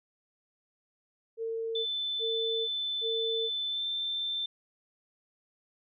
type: tone bursts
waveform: sine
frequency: 452.8 Hz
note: A4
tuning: 50 cents sharp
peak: -31 dBFS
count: 3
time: 1.37-3.5 s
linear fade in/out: 50 ms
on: 490 ms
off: 330 ms
type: tone with pitch glide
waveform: sine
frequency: 3520 to 3557 Hz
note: A7 to A7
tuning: 0 to +18 cents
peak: -30 dBFS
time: 1.75-4.46 s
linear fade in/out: 5 ms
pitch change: +18 cents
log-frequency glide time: 3.69-3.84 s
effects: none